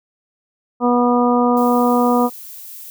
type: harmonic tone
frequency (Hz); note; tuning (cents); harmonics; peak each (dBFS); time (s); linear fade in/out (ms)
243.6; B3; -24; 1 / 2 / 3 / 4 / 5; -15 / -18 / -20 / -21 / -22; 0.8-2.3; 50
type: noise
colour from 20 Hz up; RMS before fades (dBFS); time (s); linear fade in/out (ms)
violet; -35; 1.57-2.9; 0
effects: none